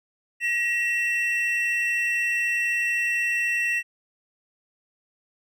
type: tone pair together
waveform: triangle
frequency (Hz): 1905 / 2694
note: A#6 / E7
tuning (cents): +37 / +37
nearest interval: tritone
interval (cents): 600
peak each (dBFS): -23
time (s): 0.4-3.83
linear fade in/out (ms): 50
effects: none